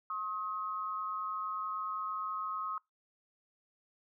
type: tone pair together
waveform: sine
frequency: 1074.3 / 1268 Hz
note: C6 / D#6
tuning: +45 / +32 cents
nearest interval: minor third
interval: 287 cents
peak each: -39 / -36 dBFS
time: 0.1-2.78 s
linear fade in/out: 2 ms
effects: noise-tail reverb RT60 0.2 s tail -25 dB re dry